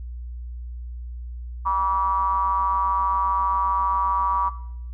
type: ring-modulated tone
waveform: triangle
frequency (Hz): 92.5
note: F#2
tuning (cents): 0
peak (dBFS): -14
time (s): 1.65-4.5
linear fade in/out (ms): 20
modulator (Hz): 1060
effects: noise-tail reverb RT60 0.7 s tail -17 dB re dry + added 60 Hz sine -31 dBFS peak until 4.93 s